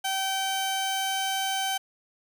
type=tone pair together; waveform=sawtooth; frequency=771.5 / 1543 Hz; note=G5 / G6; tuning=-28 / -28 cents; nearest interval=octave; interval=1200 cents; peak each=-24 dBFS; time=0.04-1.78 s; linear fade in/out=10 ms; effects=none